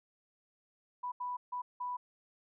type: tone bursts at uneven times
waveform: sine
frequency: 987.8 Hz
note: B5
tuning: in tune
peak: -35 dBFS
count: 4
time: 1.03-1.12 / 1.2-1.37 / 1.52-1.62 / 1.8-1.97 s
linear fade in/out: 10 ms
effects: none